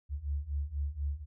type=beating tone pair; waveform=sine; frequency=69.6 / 73.7 Hz; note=C#2 / D2; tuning=+8 / +7 cents; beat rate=4.1 Hz; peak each=-36 / -34 dBFS; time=0.09-1.26 s; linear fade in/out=50 ms; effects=none